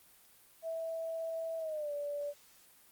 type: tone with pitch glide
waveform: sine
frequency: 654 to 579.3 Hz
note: E5 to D5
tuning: -14 to -24 cents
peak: -35 dBFS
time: 0.62-2.34 s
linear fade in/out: 50 ms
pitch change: -210 cents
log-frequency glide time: 1.58-1.92 s
effects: white hiss -62 dBFS RMS until 2.91 s + Opus 32 kbps